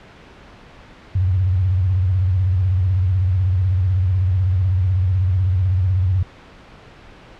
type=tone with vibrato; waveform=sine; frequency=92.5 Hz; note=F#2; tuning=in tune; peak=-14 dBFS; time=1.15-6.23 s; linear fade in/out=5 ms; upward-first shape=square; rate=16 Hz; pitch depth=90 cents each way; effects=pink hiss -43 dBFS RMS until 7.39 s + low-pass 3000 Hz 12 dB/octave